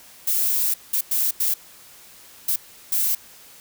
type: noise bursts at uneven times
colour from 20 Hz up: violet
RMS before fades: -21 dBFS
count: 6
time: 0.27-0.74 / 0.93-1.01 / 1.11-1.31 / 1.4-1.54 / 2.48-2.56 / 2.92-3.15 s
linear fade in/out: 5 ms
effects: white hiss -47 dBFS RMS until 3.6 s